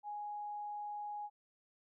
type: tone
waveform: sine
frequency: 830.6 Hz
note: G#5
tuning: in tune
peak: -40 dBFS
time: 0.03-1.3 s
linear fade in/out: 50 ms
effects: none